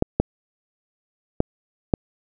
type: clicks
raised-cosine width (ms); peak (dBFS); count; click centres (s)
2; -3; 4; 0.024 / 0.2 / 1.404 / 1.938
effects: none